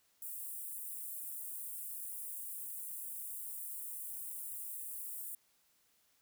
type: high-pass noise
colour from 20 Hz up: white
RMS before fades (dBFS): -44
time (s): 0.22-5.35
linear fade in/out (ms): 2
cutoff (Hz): 8500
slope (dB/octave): 48
effects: white hiss -73 dBFS RMS until 6.21 s